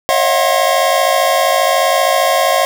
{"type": "tone cluster", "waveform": "square", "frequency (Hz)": [548, 629, 684, 737, 1067], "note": ["C#5", "D#5", "F5", "F#5", "C6"], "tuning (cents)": [-20, 19, -36, -7, 34], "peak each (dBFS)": -18, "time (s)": [0.09, 2.65], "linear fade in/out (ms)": 0, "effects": []}